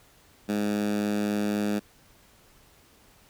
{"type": "tone with high-pass filter", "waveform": "10% pulse", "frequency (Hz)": 103.83, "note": "G#2", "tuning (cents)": 0, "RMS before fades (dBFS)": -27, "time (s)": [0.48, 1.8], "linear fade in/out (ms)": 20, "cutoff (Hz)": 210, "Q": 2.9, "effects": ["pink hiss -58 dBFS RMS until 3.29 s"]}